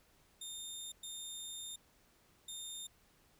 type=tone bursts at uneven times; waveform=20% pulse; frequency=3639 Hz; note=A#7; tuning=42 cents flat; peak=-38 dBFS; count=3; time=0.41-0.92 / 1.03-1.76 / 2.48-2.87 s; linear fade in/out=5 ms; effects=pink hiss -69 dBFS RMS until 3.39 s